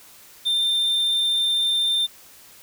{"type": "tone", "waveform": "triangle", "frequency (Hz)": 3592, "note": "A7", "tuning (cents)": 35, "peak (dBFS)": -17, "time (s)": [0.45, 2.07], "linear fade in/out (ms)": 20, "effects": ["white hiss -48 dBFS RMS until 2.62 s"]}